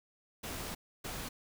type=noise bursts at uneven times; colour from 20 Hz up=pink; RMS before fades=-41 dBFS; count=2; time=0.43-0.75 / 1.04-1.29 s; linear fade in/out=10 ms; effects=none